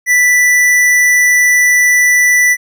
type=tone with tanh clipping; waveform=sine; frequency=1975.5 Hz; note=B6; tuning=in tune; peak=-8 dBFS; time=0.06-2.57 s; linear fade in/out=50 ms; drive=18 dB; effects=none